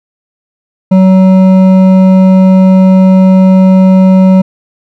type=tone with hard clipping; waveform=sine; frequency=188.1 Hz; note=F#3; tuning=29 cents sharp; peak=-3 dBFS; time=0.91-4.42 s; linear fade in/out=10 ms; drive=9 dB; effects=none